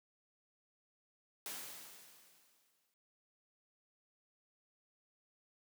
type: noise with exponential decay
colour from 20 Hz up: white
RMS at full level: -43 dBFS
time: 1.46-2.94 s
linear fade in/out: 1 ms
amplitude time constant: 320 ms
effects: high-pass 150 Hz 12 dB/octave